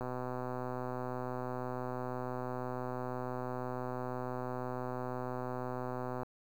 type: click train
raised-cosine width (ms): 1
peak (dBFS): -25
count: 785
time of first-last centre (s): 0.01-6.232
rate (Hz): 126
effects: 9-bit